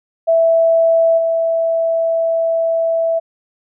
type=tone with level steps; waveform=sine; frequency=659.3 Hz; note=E5; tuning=in tune; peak=-9 / -13 dBFS; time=0.27-3.2 s; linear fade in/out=20 ms; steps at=1.17 s; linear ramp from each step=20 ms; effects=none